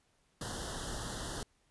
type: band-stop noise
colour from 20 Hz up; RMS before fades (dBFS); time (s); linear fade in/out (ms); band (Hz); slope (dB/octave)
pink; -40; 0.41-1.43; 2; 1900 to 2900; 96
effects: pink hiss -73 dBFS RMS until 1.7 s + resampled to 24000 Hz